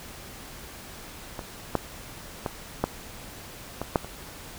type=clicks; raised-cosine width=1 ms; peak=-19 / -8 / -13 / -8 / -15 / -6 / -24 dBFS; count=7; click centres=1.392 / 1.753 / 2.462 / 2.84 / 3.816 / 3.958 / 4.046 s; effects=pink hiss -43 dBFS RMS until 4.58 s